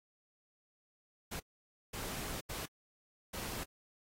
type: noise bursts at uneven times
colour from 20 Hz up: pink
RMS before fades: -42 dBFS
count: 4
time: 1.31-1.4 / 1.93-2.41 / 2.49-2.66 / 3.33-3.64 s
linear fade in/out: 10 ms
effects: AAC 48 kbps